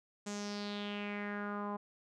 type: tone with low-pass filter sweep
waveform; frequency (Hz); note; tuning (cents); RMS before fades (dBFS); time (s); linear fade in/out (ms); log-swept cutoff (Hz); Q
sawtooth; 205.2; G#3; -21; -40; 0.26-1.77; 10; 7300 to 960; 4
effects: none